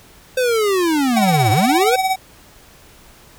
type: linear two-way sweep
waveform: square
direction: down then up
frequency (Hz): 520 to 98 to 520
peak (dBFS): -15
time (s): 0.37-1.96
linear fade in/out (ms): 5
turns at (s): 1.51
type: tone with tremolo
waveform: square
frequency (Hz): 758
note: F#5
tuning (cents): +42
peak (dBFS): -14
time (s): 1.16-2.16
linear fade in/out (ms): 10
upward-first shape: sine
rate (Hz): 17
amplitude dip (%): 60
effects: pink hiss -46 dBFS RMS until 3.38 s